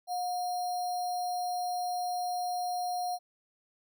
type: tone with sample-and-hold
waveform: sine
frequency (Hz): 720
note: F#5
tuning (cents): -47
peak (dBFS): -30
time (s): 0.07-3.19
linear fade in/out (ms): 50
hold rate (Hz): 4900
effects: none